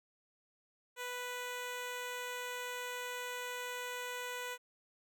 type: tone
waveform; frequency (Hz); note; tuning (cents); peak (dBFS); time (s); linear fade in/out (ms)
10% pulse; 493.9; B4; 0; -31; 0.96-4.58; 50
effects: none